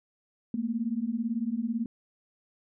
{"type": "beating tone pair", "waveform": "sine", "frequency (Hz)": [220, 238], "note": ["A3", "A#3"], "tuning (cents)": [0, 36], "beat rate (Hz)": 18, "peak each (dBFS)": [-31, -30], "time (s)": [0.54, 1.86], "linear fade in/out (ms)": 2, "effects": []}